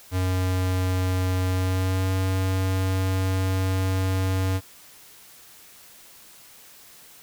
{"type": "tone with pitch glide", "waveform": "square", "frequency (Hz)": [92.5, 94.33], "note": ["F#2", "F#2"], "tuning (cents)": [0, 34], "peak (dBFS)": -22, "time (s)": [0.11, 4.61], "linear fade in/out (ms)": 50, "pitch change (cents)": 34, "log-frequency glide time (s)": [1.5, 2.12], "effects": ["white hiss -49 dBFS RMS until 7.22 s"]}